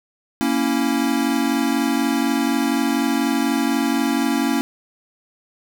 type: chord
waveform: square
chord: A# diminished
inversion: none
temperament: equal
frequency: 233.1 / 277.2 / 329.6 Hz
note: A#3 / C#4 / E4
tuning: 0 / 0 / 0 cents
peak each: -23 / -21 / -25 dBFS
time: 0.41-4.61 s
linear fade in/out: 0 ms
effects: none